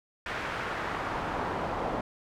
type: noise with band-pass filter sweep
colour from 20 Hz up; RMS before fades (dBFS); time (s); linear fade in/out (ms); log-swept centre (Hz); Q
brown; -33; 0.26-2.01; 2; 1800 to 780; 1.2
effects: none